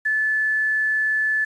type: tone with quantisation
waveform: sine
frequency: 1737 Hz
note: A6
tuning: 23 cents flat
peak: -18 dBFS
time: 0.05-1.45 s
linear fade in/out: 10 ms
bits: 8
effects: resampled to 24000 Hz